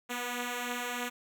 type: beating tone pair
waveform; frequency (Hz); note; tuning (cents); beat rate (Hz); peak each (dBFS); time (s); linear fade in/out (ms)
5% pulse; 241.5 / 244.7; B3 / B3; -39 / -16; 3.2; -29 / -23; 0.09-1.1; 20
effects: none